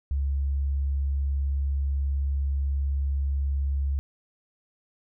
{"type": "tone", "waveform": "sine", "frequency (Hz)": 69.3, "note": "C#2", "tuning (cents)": 0, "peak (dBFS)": -23, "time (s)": [0.11, 3.99], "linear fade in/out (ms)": 0, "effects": []}